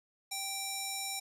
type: tone with band-pass filter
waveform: square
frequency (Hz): 782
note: G5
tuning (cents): -4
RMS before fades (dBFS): -38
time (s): 0.31-1.2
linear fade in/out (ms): 10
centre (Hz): 8200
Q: 0.94
effects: none